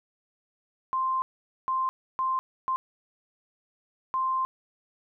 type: tone bursts at uneven times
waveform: sine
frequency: 1046.5 Hz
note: C6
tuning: in tune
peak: -24 dBFS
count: 5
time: 0.93-1.22 / 1.68-1.89 / 2.19-2.39 / 2.68-2.76 / 4.14-4.45 s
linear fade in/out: 0 ms
effects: none